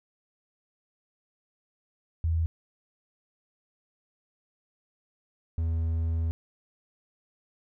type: tone pair in turn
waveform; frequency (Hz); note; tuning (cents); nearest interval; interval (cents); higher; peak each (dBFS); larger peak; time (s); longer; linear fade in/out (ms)
sine / triangle; 81.9 / 81.9; E2 / E2; -11 / -11; unison; 0; neither; -23; neither; 2.24-2.46 / 5.58-6.31; second; 0
effects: none